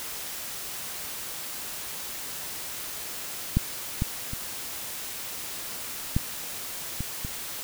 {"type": "clicks", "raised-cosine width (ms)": 5, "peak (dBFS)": [-8, -12, -21, -10, -18, -20], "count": 6, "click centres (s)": [3.57, 4.021, 4.334, 6.165, 7.006, 7.249], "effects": ["white hiss -36 dBFS RMS until 7.63 s"]}